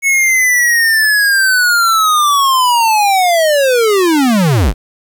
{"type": "linear sweep", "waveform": "square", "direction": "down", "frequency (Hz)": [2211, 35], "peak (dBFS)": -9, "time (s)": [0.02, 4.74], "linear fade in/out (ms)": 50, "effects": ["8-bit"]}